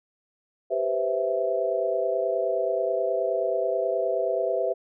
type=chord; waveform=sine; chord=C major seventh; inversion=second; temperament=equal; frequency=392 / 493.9 / 523.3 / 659.3 Hz; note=G4 / B4 / C5 / E5; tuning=0 / 0 / 0 / 0 cents; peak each=-30 / -29 / -29 / -26 dBFS; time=0.7-4.74 s; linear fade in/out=20 ms; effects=none